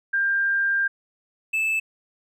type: tone pair in turn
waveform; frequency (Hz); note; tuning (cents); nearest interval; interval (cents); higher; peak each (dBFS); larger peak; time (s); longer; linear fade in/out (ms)
sine / triangle; 1594 / 2626; G6 / E7; +28 / -7; major sixth; 865; second; -19; neither; 0.13-0.88 / 1.53-1.8; first; 10
effects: none